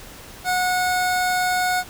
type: tone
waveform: 25% pulse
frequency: 730 Hz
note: F#5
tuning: 24 cents flat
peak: -15 dBFS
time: 0.44-1.84 s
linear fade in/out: 50 ms
effects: pink hiss -41 dBFS RMS until 1.89 s